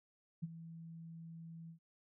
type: tone with ADSR envelope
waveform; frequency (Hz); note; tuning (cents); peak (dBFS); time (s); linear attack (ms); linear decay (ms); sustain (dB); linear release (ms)
sine; 164.81; E3; 0; -35; 0.42-1.79; 17; 29; -13; 99
effects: none